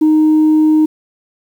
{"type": "tone", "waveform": "sine", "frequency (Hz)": 310, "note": "D#4", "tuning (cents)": -6, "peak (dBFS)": -5, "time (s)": [0.01, 0.86], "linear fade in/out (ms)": 10, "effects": ["tanh soft clip ceiling -5 dBFS", "7-bit"]}